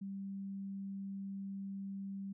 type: tone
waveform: sine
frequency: 196 Hz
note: G3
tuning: in tune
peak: -40 dBFS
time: 0.01-2.33 s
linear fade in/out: 10 ms
effects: none